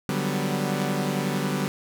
sawtooth chord, G major seventh, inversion second, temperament equal, 146.83 / 185 / 196 / 246.9 Hz, D3 / F#3 / G3 / B3, 0 / 0 / 0 / 0 cents, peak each -25 / -26 / -25 / -27 dBFS, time 0.09-1.68 s, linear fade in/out 0 ms, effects none

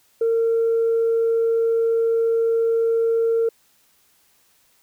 sine tone, 457.2 Hz, A#4, 34 cents flat, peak -15 dBFS, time 0.21-3.49 s, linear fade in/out 5 ms, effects tanh soft clip ceiling -13 dBFS + white hiss -60 dBFS RMS until 4.82 s

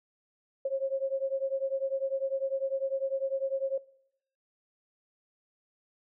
sine beating tone pair, 536 / 546 Hz, C5 / C#5, +42 / -26 cents, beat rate 10 Hz, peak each -31 dBFS, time 0.65-3.78 s, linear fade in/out 5 ms, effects noise-tail reverb RT60 0.7 s tail -20 dB re dry

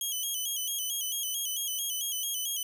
10% pulse tone with vibrato, 3136 Hz, G7, in tune, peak -23 dBFS, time 0.01-2.63 s, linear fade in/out 2 ms, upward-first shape square, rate 4.5 Hz, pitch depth 70 cents each way, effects none

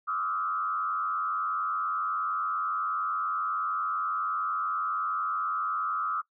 sine tone with frequency modulation, 1265 Hz, D#6, 28 cents sharp, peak -27 dBFS, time 0.07-6.22 s, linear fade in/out 20 ms, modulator 88.6 Hz, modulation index 1.1, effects noise-tail reverb RT60 0.1 s tail -21 dB re dry

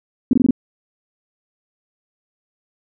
sine tone bursts, 254.2 Hz, C4, 50 cents flat, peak -9 dBFS, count 5, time 0.31-0.508 s, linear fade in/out 2 ms, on 22 ms, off 22 ms, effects none

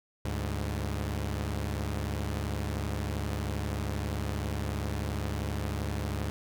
sawtooth tone pair together, 72.83 / 103 Hz, D2 / G#2, -14 / -14 cents, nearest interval tritone, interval 600 cents, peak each -29 / -30 dBFS, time 0.25-6.3 s, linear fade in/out 0 ms, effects none

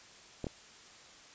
clicks, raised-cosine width 2 ms, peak -23 dBFS, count 2, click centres 0.443 / 0.468 s, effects white hiss -55 dBFS RMS until 1.34 s + resampled to 16000 Hz

